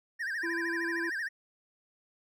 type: tone with vibrato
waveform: triangle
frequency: 1715 Hz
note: A6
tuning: 45 cents flat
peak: -30 dBFS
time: 0.19-1.29 s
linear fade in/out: 20 ms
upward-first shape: sine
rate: 13 Hz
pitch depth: 170 cents each way
type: harmonic tone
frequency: 336.5 Hz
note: E4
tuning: 36 cents sharp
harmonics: 1 / 3 / 5 / 7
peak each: -34 / -44 / -48 / -51 dBFS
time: 0.43-1.1 s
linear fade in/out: 10 ms
effects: none